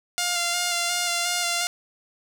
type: tone with vibrato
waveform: 5% pulse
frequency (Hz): 700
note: F5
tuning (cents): +4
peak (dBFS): -11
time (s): 0.18-1.67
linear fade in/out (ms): 0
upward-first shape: square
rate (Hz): 2.8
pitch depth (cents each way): 18
effects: none